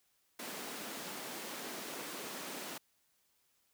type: high-pass noise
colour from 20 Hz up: pink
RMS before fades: -44 dBFS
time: 0.39-2.78 s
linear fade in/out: 5 ms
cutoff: 210 Hz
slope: 24 dB/octave
effects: white hiss -75 dBFS RMS until 3.73 s